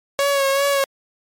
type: tone with vibrato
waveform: sawtooth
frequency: 554.4 Hz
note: C#5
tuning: in tune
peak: -12 dBFS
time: 0.19-0.84 s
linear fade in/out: 0 ms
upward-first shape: sine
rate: 2.6 Hz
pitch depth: 33 cents each way
effects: MP3 64 kbps